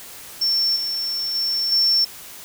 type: tone with level steps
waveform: triangle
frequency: 5420 Hz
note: E8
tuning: 47 cents sharp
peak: -15 / -21 / -18 / -12 dBFS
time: 0.41-2.05 s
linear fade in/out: 10 ms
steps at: 0.76 / 1.35 / 1.72 s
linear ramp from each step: 2 ms
effects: tanh soft clip ceiling -11 dBFS + white hiss -39 dBFS RMS until 2.44 s